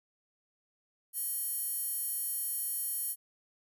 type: tone with high-pass filter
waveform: square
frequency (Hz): 618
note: D#5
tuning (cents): -12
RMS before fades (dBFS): -35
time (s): 1.13-3.16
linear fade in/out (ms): 50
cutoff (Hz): 11000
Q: 5.3
effects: none